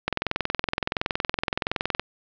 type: click train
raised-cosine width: 0.3 ms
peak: -7 dBFS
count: 42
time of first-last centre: 0.08-1.996 s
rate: 21.4 Hz
effects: low-pass 5000 Hz 12 dB/octave